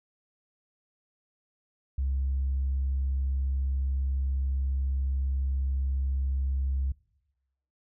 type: tone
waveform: sine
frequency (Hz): 67.2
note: C2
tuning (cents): +47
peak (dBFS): -24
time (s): 1.98-6.92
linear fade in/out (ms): 5
effects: noise-tail reverb RT60 1.0 s tail -24 dB re dry + tanh soft clip ceiling -22 dBFS